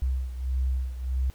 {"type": "beating tone pair", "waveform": "sine", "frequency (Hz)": [64.1, 65.7], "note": ["C2", "C2"], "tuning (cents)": [-35, 8], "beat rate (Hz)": 1.6, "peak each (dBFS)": [-26, -31], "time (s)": [0.02, 1.3], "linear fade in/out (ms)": 0, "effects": ["pink hiss -57 dBFS RMS until 1.34 s"]}